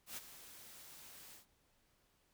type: noise with ADSR envelope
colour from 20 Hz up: white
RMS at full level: -44 dBFS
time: 0.06-1.46 s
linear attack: 110 ms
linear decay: 24 ms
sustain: -12 dB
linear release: 120 ms
effects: pink hiss -75 dBFS RMS until 2.33 s